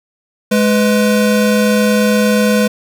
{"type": "tone pair together", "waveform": "square", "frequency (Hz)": [210, 499.5], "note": ["G#3", "B4"], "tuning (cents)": [19, 20], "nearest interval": "octave + minor third", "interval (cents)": 1501, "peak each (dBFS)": [-12, -15], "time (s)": [0.51, 2.68], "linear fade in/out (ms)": 10, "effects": []}